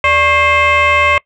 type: tone with frequency modulation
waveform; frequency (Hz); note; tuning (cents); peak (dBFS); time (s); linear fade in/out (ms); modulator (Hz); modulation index
sine; 1599; G6; +34; -7; 0.04-1.18; 2; 506; 2.1
effects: noise-tail reverb RT60 0.1 s tail -23 dB re dry + tanh soft clip ceiling -4 dBFS